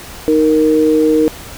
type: tone pair together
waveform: sine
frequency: 311.1 / 466.1 Hz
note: D#4 / A#4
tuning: 0 / 0 cents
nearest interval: perfect fifth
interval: 700 cents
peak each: -11 dBFS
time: 0.28-1.28 s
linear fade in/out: 0 ms
effects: pink hiss -32 dBFS RMS until 1.57 s